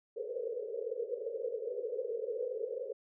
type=band-pass noise; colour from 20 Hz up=pink; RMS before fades=-38 dBFS; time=0.16-2.93 s; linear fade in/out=10 ms; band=430 to 520 Hz; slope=96 dB/octave; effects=none